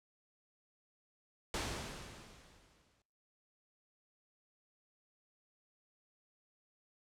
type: noise with exponential decay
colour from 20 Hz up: pink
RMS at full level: -36 dBFS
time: 1.54-3.02 s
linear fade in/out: 2 ms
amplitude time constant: 320 ms
effects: noise-tail reverb RT60 1.0 s tail -25 dB re dry + low-pass 8000 Hz 12 dB/octave